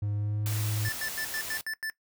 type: tone with pitch glide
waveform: triangle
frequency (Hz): 103.2 to 106.59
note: G#2 to G#2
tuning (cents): -10 to +45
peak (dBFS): -26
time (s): 0.02-0.89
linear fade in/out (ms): 5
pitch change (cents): +55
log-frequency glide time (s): 0.14-0.55
type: noise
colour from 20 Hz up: white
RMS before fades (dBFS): -37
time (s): 0.46-1.61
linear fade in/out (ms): 0
type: tone bursts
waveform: square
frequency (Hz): 1760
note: A6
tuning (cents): 0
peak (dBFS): -32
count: 7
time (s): 0.85-1.899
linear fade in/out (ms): 0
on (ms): 71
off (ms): 92
effects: noise-tail reverb RT60 0.1 s tail -18 dB re dry